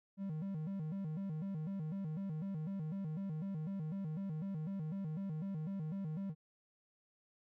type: tone with vibrato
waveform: triangle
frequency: 174.6 Hz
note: F3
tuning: in tune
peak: -36 dBFS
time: 0.17-6.35 s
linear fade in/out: 50 ms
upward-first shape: square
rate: 4 Hz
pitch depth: 200 cents each way
effects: none